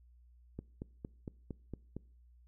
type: click train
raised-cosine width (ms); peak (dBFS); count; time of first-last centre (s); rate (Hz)
3; -28; 7; 0.59-1.966; 4.36
effects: noise-tail reverb RT60 0.5 s tail -24 dB re dry + added 60 Hz sine -59 dBFS peak until 2.47 s